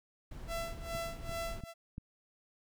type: noise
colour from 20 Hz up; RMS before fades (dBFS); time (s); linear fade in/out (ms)
brown; -44; 0.31-1.61; 5
type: tone with tremolo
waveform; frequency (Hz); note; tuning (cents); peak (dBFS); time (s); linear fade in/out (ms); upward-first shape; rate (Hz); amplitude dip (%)
sawtooth; 670; E5; +28; -32; 0.47-1.74; 50; sine; 2.4; 90
type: click train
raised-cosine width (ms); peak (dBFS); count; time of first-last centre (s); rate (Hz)
5; -29; 4; 0.95-1.981; 2.91
effects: none